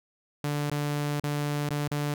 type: tone with dropouts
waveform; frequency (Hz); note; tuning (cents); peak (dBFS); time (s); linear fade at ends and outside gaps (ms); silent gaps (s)
sawtooth; 146.4; D3; -5; -23; 0.44-2.14; 2; 0.699-0.715 / 1.199-1.237 / 1.692-1.706 / 1.878-1.914
effects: none